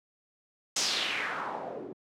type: noise with low-pass filter sweep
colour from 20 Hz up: white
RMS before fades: -33 dBFS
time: 0.76-1.93 s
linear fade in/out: 5 ms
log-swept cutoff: 6500 to 330 Hz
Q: 2.8
effects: high-pass 200 Hz 12 dB/octave